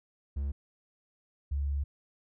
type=tone pair in turn; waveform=triangle / sine; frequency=70 / 70.65 Hz; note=C#2 / C#2; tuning=+18 / +34 cents; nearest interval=unison; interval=16 cents; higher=second; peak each=-28 dBFS; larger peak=neither; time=0.36-0.52 / 1.51-1.84 s; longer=second; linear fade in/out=10 ms; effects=none